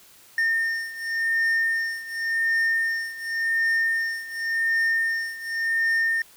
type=beating tone pair; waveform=triangle; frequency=1820 / 1820.9 Hz; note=A#6 / A#6; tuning=-42 / -41 cents; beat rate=0.9 Hz; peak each=-22 / -25 dBFS; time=0.38-6.22 s; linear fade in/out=2 ms; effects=white hiss -52 dBFS RMS until 6.36 s